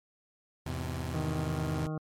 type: chord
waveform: sawtooth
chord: E augmented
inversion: none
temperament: just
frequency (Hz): 82.41 / 103.01 / 128.76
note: E2 / G#2 / B#2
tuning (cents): 0 / -14 / -27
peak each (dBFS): -32 / -38 / -33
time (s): 0.66-1.87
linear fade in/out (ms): 5
type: harmonic tone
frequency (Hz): 155.56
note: D#3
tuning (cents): 0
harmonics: 1 / 2 / 3 / 4 / 5 / 7 / 8 / 9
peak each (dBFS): -33 / -39 / -43 / -45 / -47 / -50 / -51 / -52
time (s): 1.14-1.98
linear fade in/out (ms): 2
effects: MP3 64 kbps